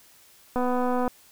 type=click train; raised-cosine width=1 ms; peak=-14 dBFS; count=130; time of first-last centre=0.56-1.078 s; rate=249 Hz; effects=white hiss -55 dBFS RMS until 1.31 s